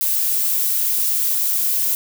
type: noise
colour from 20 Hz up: violet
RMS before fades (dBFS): -19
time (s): 0.01-1.95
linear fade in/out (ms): 0
effects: none